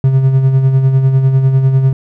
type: tone with tremolo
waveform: triangle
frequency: 133.2 Hz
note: C3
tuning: 31 cents sharp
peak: -3 dBFS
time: 0.04-1.93 s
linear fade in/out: 2 ms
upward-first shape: sine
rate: 10 Hz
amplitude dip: 50%
effects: none